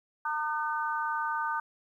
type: harmonic tone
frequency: 303.4 Hz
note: D#4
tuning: 44 cents flat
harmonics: 3 / 4 / 5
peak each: -32 / -33 / -34 dBFS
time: 0.25-1.6 s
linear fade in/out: 5 ms
effects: 11-bit